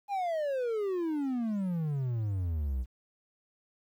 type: exponential sweep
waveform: triangle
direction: down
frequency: 830.6 to 59.7 Hz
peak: -27 dBFS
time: 0.08-2.86 s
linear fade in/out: 50 ms
effects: 11-bit